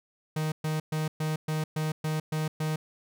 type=tone bursts; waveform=45% pulse; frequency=155.56 Hz; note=D#3; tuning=in tune; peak=-27 dBFS; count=9; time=0.36-2.76 s; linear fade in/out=5 ms; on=160 ms; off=120 ms; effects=none